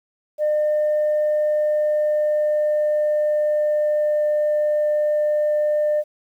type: tone with pitch glide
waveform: sine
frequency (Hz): 604 to 600.5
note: D5 to D5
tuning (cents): +48 to +38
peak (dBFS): -15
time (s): 0.38-6.04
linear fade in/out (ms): 50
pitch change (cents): -10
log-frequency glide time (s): 1.32-4.41
effects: tanh soft clip ceiling -14 dBFS + 9-bit